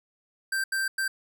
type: tone bursts at uneven times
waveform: square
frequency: 1568 Hz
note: G6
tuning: in tune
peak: -26 dBFS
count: 3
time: 0.52-0.64 / 0.72-0.88 / 0.98-1.08 s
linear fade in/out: 5 ms
effects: none